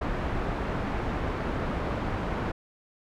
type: low-pass noise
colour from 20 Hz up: pink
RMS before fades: -30 dBFS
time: 0.01-2.52 s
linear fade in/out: 10 ms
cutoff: 1500 Hz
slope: 12 dB/octave
effects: none